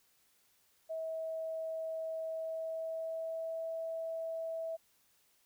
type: tone with pitch glide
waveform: sine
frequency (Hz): 645 to 653.2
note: E5 to E5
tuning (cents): -38 to -16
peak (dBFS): -36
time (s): 0.89-4.77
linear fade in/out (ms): 20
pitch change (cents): +22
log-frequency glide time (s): 2.28-3.66
effects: white hiss -71 dBFS RMS until 5.45 s